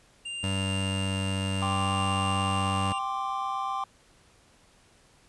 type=tone with tremolo; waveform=square; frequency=2794 Hz; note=F7; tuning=in tune; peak=-33 dBFS; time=0.25-2.99 s; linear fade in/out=10 ms; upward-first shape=sine; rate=0.65 Hz; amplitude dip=30%
type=tone; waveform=25% pulse; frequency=96.1 Hz; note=G2; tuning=34 cents flat; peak=-24 dBFS; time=0.43-2.93 s; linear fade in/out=10 ms
type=chord; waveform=triangle; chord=G suspended fourth; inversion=none; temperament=equal; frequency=784 / 1046.5 / 1174.7 Hz; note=G5 / C6 / D6; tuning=0 / 0 / 0 cents; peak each=-31 dBFS; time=1.62-3.84 s; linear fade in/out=2 ms
effects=pink hiss -60 dBFS RMS until 5.28 s + resampled to 24000 Hz

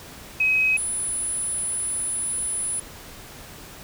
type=tone pair in turn; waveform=sine; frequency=2538 / 10018 Hz; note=D#7 / D#9; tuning=+34 / +11 cents; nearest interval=2 octaves; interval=2377 cents; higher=second; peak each=-17 / -24 dBFS; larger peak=first; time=0.4-0.77 / 0.77-2.8 s; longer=second; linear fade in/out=5 ms; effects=pink hiss -42 dBFS RMS until 3.83 s

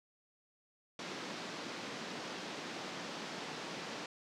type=band-pass noise; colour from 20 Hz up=pink; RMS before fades=-44 dBFS; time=0.99-4.06 s; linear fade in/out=2 ms; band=180 to 5800 Hz; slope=24 dB/octave; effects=none

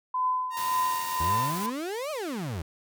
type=tone with tremolo; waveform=sine; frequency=1014 Hz; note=B5; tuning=45 cents sharp; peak=-22 dBFS; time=0.14-1.7 s; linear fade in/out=5 ms; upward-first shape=triangle; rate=1.9 Hz; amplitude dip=75%
type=tone with pitch glide; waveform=sawtooth; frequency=927 to 906.9 Hz; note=A#5 to A#5; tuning=-10 to -48 cents; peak=-31 dBFS; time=0.5-1.52 s; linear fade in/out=50 ms; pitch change=-38 cents; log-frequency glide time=1.29-1.35 s
type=noise; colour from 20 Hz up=white; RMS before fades=-38 dBFS; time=0.57-1.66 s; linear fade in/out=0 ms
type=exponential two-way sweep; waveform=35% pulse; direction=up then down; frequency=75.4 to 639 to 75.4 Hz; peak=-29 dBFS; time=1.2-2.62 s; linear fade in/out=5 ms; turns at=2.11 s
effects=none

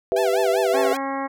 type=chord; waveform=sine; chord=E minor; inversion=first; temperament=equal; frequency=392 / 493.9 / 659.3 Hz; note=G4 / B4 / E5; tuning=0 / 0 / 0 cents; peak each=-22 dBFS; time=0.12-0.93 s; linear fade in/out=0 ms
type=tone with vibrato; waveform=sawtooth; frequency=766 Hz; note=G5; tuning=40 cents flat; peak=-22 dBFS; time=0.16-0.97 s; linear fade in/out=5 ms; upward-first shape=sine; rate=5.1 Hz; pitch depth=250 cents each way
type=clicks; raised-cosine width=0.3 ms; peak=-29 dBFS; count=2; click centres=0.397 / 0.438 s
type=harmonic tone; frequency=272.4 Hz; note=C#4; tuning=30 cents flat; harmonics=1 / 2 / 3 / 4 / 5 / 6 / 7 / 8; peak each=-29 / -31 / -29 / -30 / -39 / -39 / -37 / -41 dBFS; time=0.73-1.28 s; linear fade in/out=20 ms
effects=none

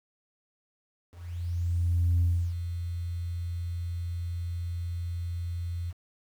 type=tone with ADSR envelope; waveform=sine; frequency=86.4 Hz; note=F2; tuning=18 cents flat; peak=-19 dBFS; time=1.11-5.93 s; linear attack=1100 ms; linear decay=320 ms; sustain=-11 dB; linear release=35 ms; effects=tanh soft clip ceiling -18 dBFS + 9-bit

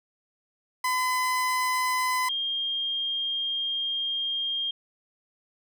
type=tone pair in turn; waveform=30% pulse / sine; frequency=1013 / 3216 Hz; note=B5 / G7; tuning=+44 / +44 cents; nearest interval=octave + minor sixth; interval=2000 cents; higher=second; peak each=-21 / -26 dBFS; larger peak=first; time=0.84-2.29 / 2.29-4.71 s; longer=second; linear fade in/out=5 ms; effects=none

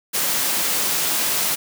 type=high-pass noise; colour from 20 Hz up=white; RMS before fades=-21 dBFS; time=0.13-1.56 s; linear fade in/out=20 ms; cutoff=150 Hz; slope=12 dB/octave; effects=none

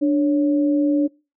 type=tone pair together; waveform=sine; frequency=293.7 / 554.4 Hz; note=D4 / C#5; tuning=0 / 0 cents; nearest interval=major seventh; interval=1100 cents; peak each=-15 / -25 dBFS; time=0.01-1.08 s; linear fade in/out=20 ms; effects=noise-tail reverb RT60 0.3 s tail -24 dB re dry

